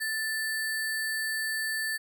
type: tone with sample-and-hold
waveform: sine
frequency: 1760 Hz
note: A6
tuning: in tune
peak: -28 dBFS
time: 0-1.98 s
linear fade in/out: 20 ms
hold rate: 6300 Hz
effects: none